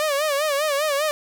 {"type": "tone with vibrato", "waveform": "sawtooth", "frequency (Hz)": 587.3, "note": "D5", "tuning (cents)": 0, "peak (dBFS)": -16, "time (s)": [0, 1.11], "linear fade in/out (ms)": 0, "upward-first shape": "sine", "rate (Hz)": 5, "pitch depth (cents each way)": 110, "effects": []}